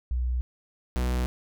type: tone pair in turn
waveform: sine / 45% pulse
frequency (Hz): 61.74 / 61.96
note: B1 / B1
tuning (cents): 0 / +6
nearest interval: unison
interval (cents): 6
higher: second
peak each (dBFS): -24 / -24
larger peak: neither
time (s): 0.11-0.41 / 0.96-1.26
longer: neither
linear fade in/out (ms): 0
effects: none